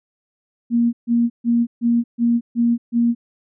sine tone bursts, 235.6 Hz, A#3, 19 cents sharp, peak -13 dBFS, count 7, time 0.7-3.15 s, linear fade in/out 50 ms, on 230 ms, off 140 ms, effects none

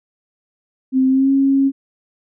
sine tone with pitch glide, 261.6 to 272.7 Hz, C4 to C#4, 0 to -28 cents, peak -11 dBFS, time 0.92-1.72 s, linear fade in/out 50 ms, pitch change +72 cents, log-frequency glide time 1.08-1.31 s, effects none

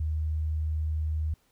sine tone, 77.78 Hz, D#2, in tune, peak -26 dBFS, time 0-1.34 s, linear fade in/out 5 ms, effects pink hiss -68 dBFS RMS until 1.51 s

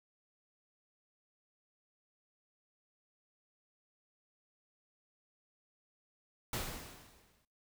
pink noise with exponential decay, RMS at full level -36 dBFS, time 6.53-7.45 s, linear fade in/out 2 ms, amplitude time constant 200 ms, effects noise-tail reverb RT60 0.4 s tail -23 dB re dry

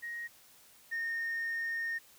sine tone pair in turn, 1878 / 1837.2 Hz, A#6 / A#6, +12 / -26 cents, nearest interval unison, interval 38 cents, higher first, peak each -37 / -31 dBFS, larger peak second, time 0.02-0.28 / 0.91-1.99 s, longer second, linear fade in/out 20 ms, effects tanh soft clip ceiling -30 dBFS + white hiss -60 dBFS RMS until 2.18 s

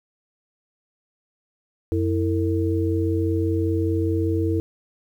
sine tone cluster, 91.3 / 327 / 452.1 Hz, F#2 / E4 / A4, -23 / -14 / +47 cents, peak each -22 / -23 / -27 dBFS, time 1.92-4.6 s, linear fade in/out 0 ms, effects 9-bit

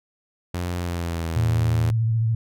sawtooth tone with pitch glide, 88.1 to 81.73 Hz, F2 to E2, +16 to -14 cents, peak -21 dBFS, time 0.54-1.91 s, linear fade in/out 5 ms, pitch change -130 cents, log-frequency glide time 0.78-1.34 s
sine tone with vibrato, 112.9 Hz, A2, 45 cents sharp, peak -18 dBFS, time 1.36-2.35 s, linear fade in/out 5 ms, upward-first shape sine, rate 14 Hz, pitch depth 40 cents each way
effects none

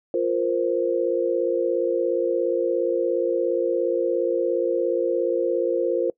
sine chord, F suspended fourth, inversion none, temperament equal, 349.2 / 466.2 / 523.3 Hz, F4 / Bb4 / C5, 0 / 0 / 0 cents, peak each -24 dBFS, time 0.14-6.1 s, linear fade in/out 2 ms, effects noise-tail reverb RT60 0.1 s tail -23 dB re dry

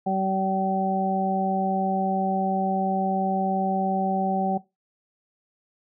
harmonic tone, 191.4 Hz, G3, 41 cents flat, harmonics 1 / 2 / 3 / 4, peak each -26 / -32 / -31 / -24 dBFS, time 0.06-4.58 s, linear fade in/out 10 ms, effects noise-tail reverb RT60 0.2 s tail -17 dB re dry

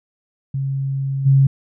sine tone with level steps, 136.2 Hz, C#3, 30 cents flat, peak -19 / -9 dBFS, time 0.54-1.47 s, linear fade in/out 5 ms, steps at 1.25 s, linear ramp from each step 20 ms, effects none

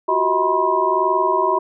sine tone cluster, 358.6 / 379.9 / 637 / 972 / 1054 Hz, F4 / F#4 / D#5 / B5 / C6, +46 / +46 / +41 / -28 / +12 cents, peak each -26 / -22 / -22 / -18 / -22 dBFS, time 0.08-1.59 s, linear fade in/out 10 ms, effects none

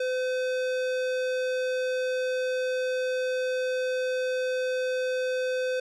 square tone with low-pass filter, 510 Hz, C5, 44 cents flat, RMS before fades -28 dBFS, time 0-5.8 s, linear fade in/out 5 ms, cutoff 6100 Hz, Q 0.51, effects none

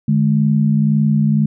sine tone pair together, 149.5 / 211.4 Hz, D3 / G#3, +31 / +31 cents, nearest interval tritone, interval 600 cents, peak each -14 / -14 dBFS, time 0.08-1.46 s, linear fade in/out 5 ms, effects none

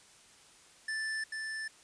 square tone with echo, 1760 Hz, A6, in tune, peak -34 dBFS, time 0.88-1.24 s, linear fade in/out 5 ms, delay 440 ms, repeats 1, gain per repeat -3 dB, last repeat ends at 1.68 s, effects white hiss -59 dBFS RMS until 1.83 s + resampled to 22050 Hz

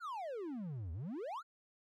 triangle exponential two-way sweep, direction down then up, 1480 to 76.5 to 1480 Hz, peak -38 dBFS, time 0-1.43 s, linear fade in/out 50 ms, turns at 0.92 s, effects none

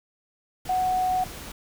sine tone in noise, 740 Hz, F#5, in tune, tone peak -21 dBFS, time 0.69-1.24 s, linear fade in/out 5 ms, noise pink, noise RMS -39 dBFS, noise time 0.65-1.52 s, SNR +15 dB, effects none

